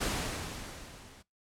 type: noise with level ramp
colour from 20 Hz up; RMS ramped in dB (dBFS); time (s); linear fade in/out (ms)
pink; -30 to -55; 0-1.23; 20
effects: noise-tail reverb RT60 0.2 s tail -23 dB re dry + low-pass 10000 Hz 12 dB/octave